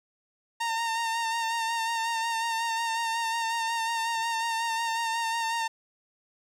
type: tone with vibrato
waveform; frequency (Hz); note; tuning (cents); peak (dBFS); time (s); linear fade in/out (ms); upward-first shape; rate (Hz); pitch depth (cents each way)
sawtooth; 915; A#5; -32; -23; 0.6-5.68; 10; sine; 5.5; 30
effects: low-pass 9000 Hz 12 dB/octave + 10-bit

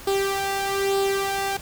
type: tone with flanger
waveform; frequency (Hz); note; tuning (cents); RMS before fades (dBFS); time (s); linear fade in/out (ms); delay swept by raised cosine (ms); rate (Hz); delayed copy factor
sawtooth; 392.9; G4; +4; -24; 0.07-1.57; 5; 0.23 to 1.43; 1.1; +0.6
effects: pink hiss -41 dBFS RMS until 1.61 s

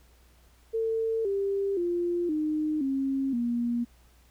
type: tone with pitch steps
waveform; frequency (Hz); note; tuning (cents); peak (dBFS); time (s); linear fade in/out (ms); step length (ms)
sine; 449.2 / 395.6 / 348.4 / 306.8 / 270.2 / 238; A4 / G4 / F4 / D#4 / C#4 / A#3; +36 / +16 / -4 / -24 / -44 / +36; -25; 0.73-3.85; 20; 520
effects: added 60 Hz sine -57 dBFS peak until 4.3 s + pink hiss -63 dBFS RMS until 4.3 s

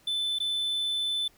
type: tone with dropouts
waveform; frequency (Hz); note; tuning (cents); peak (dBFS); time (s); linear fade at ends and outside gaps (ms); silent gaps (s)
triangle; 3517; A7; -1; -25; 0.07-1.28; 5; 0.387-0.401
effects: pink hiss -61 dBFS RMS until 1.37 s

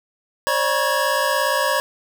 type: tone cluster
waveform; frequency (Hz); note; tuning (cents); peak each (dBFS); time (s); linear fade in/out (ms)
square; 537 / 594 / 961 / 1105 / 1669; C5 / D5 / B5 / C#6 / G#6; +45 / +20 / -48 / -6 / +8; -25; 0.47-1.8; 0
effects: none

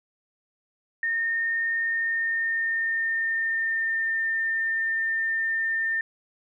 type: tone with pitch glide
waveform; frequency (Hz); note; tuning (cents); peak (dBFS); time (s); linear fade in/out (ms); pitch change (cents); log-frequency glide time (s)
sine; 1830 to 1804.8; A#6 to A6; -32 to +44; -23; 1.03-6.01; 2; -24; 1.81-4.24
effects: none

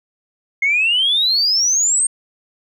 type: exponential sweep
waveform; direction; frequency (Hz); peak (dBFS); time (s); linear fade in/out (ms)
sine; up; 2128 to 8660; -12; 0.62-2.07; 5
effects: tanh soft clip ceiling -8 dBFS

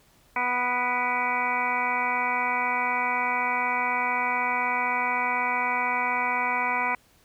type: harmonic tone with a mistuned harmonic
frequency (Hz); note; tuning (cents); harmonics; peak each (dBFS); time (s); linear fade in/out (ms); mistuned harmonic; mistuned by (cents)
246.9; B3; 0; 1 / 2 / 3 / 4 / 5 / 6 / 8 / 9 / 10; -39 / -39 / -32 / -27 / -35 / -34 / -31 / -30 / -37; 0.36-6.95; 2; 9; +44
effects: pink hiss -60 dBFS RMS until 7.24 s

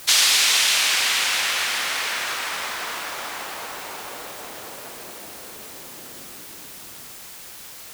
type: noise with low-pass filter sweep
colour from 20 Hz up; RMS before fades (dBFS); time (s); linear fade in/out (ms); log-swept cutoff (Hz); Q
violet; -25; 0.07-7.09; 20; 4000 to 200; 0.9
effects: white hiss -40 dBFS RMS until 7.93 s

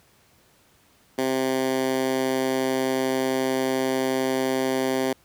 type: tone with high-pass filter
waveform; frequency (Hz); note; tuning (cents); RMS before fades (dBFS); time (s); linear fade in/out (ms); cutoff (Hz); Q
10% pulse; 131.3; C3; +6; -24; 1.18-5.13; 5; 290; 1.7
effects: pink hiss -59 dBFS RMS until 5.24 s + high-pass 60 Hz 12 dB/octave

